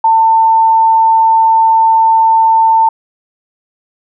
sine tone, 896 Hz, A5, 31 cents sharp, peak -5 dBFS, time 0.04-2.89 s, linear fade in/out 5 ms, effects none

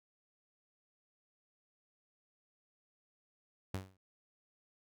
sawtooth tone with exponential decay, 94.9 Hz, F#2, 44 cents sharp, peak -30 dBFS, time 3.74-3.97 s, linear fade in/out 5 ms, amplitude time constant 48 ms, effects none

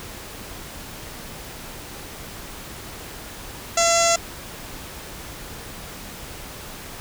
sawtooth tone with low-pass filter, 676 Hz, E5, 43 cents sharp, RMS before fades -18 dBFS, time 3.77-4.16 s, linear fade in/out 5 ms, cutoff 6800 Hz, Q 5.8, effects pink hiss -37 dBFS RMS until 7 s

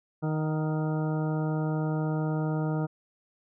harmonic tone with a mistuned harmonic, 155.7 Hz, D#3, 2 cents sharp, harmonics 1 / 2 / 3 / 4 / 5 / 6 / 8 / 9, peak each -27 / -33 / -37 / -39 / -41 / -43 / -45 / -46 dBFS, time 0.22-2.87 s, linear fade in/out 20 ms, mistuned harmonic 5, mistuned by -25 cents, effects none

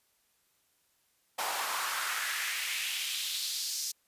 pink noise with high-pass filter sweep, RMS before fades -34 dBFS, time 1.38-3.92 s, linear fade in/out 10 ms, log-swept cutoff 800 to 5700 Hz, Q 2.3, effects white hiss -72 dBFS RMS until 4.07 s + resampled to 32000 Hz

